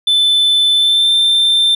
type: tone with pitch glide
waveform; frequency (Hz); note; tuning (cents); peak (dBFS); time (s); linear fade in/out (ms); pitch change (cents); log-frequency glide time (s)
sine; 3520 to 3571; A7 to A7; 0 to +25; -6; 0.07-1.75; 5; +25; 0.75-1.12
effects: tanh soft clip ceiling -8 dBFS